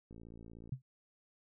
click train, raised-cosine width 3 ms, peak -40 dBFS, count 34, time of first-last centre 0.11-0.693 s, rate 56.6 Hz
sine tone with exponential decay, 130 Hz, C3, 11 cents flat, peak -31 dBFS, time 0.72-0.82 s, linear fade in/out 5 ms, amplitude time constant 20 ms
effects none

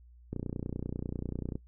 click train, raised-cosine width 3 ms, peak -22 dBFS, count 38, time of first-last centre 0.33-1.555 s, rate 30.2 Hz, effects noise-tail reverb RT60 0.1 s tail -20 dB re dry + added 60 Hz sine -53 dBFS peak until 1.67 s

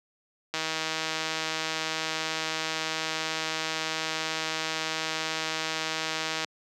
click train, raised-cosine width 0.2 ms, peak -12 dBFS, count 940, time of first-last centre 0.54-6.446 s, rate 159 Hz, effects high-pass 200 Hz 12 dB/octave

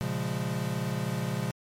square chord, Bb minor seventh, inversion none, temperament equal with one note detuned, 118.99 / 138.59 / 174.61 / 207.7 Hz, Bb2 / Db3 / F3 / Ab3, +36 / 0 / 0 / 0 cents, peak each -35 / -34 / -35 / -37 dBFS, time 0.01-1.51 s, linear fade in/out 0 ms, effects MP3 64 kbps

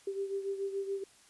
sine beating tone pair, 392 / 399 Hz, G4 / G4, 0 / +31 cents, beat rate 7 Hz, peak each -34 / -40 dBFS, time 0.07-1.04 s, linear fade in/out 5 ms, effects white hiss -61 dBFS RMS until 1.29 s + resampled to 24000 Hz

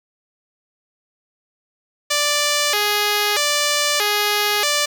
5% pulse tone with vibrato, 493.9 Hz, B4, in tune, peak -5 dBFS, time 2.1-4.86 s, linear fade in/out 10 ms, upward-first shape square, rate 0.79 Hz, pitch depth 300 cents each way, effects none

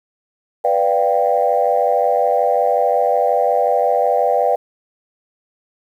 sine chord, G dominant seventh, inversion first, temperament equal, 493.9 / 587.3 / 698.5 / 784 Hz, B4 / D5 / F5 / G5, 0 / 0 / 0 / 0 cents, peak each -18 dBFS, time 0.64-4.56 s, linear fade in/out 10 ms, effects tanh soft clip ceiling -3 dBFS + 8-bit

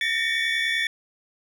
triangle tone cluster, 1796 / 1866 / 2256 / 3464 Hz, A6 / A#6 / C#7 / A7, +35 / +1 / +30 / -28 cents, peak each -26 dBFS, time 0.01-0.87 s, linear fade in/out 2 ms, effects none

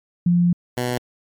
sine / 10% pulse tone pair in turn, 174.61 / 123.47 Hz, F3 / B2, 0 / 0 cents, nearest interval tritone, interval 600 cents, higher first, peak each -13 dBFS, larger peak neither, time 0.26-0.53 / 0.77-0.98 s, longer first, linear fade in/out 5 ms, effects MP3 96 kbps

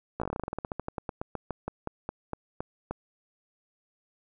slowing click train, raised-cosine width 1 ms, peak -18 dBFS, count 28, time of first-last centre 0.2-2.91 s, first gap 16 ms, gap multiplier 1.12, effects none

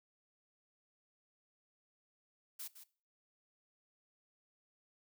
blue noise with echo, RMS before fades -45 dBFS, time 2.59-2.68 s, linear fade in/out 10 ms, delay 160 ms, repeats 1, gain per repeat -10 dB, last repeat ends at 2.84 s, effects noise-tail reverb RT60 0.4 s tail -19 dB re dry

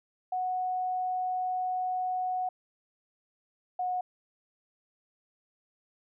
sine tone pair in turn, 737 / 729.4 Hz, F#5 / F#5, -7 / -25 cents, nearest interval unison, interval 18 cents, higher first, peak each -28 dBFS, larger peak neither, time 0.32-2.49 / 3.79-4.01 s, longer first, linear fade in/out 5 ms, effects none

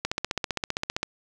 click train, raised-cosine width 0.2 ms, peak -9 dBFS, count 16, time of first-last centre 0.05-1.03 s, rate 15.3 Hz, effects none

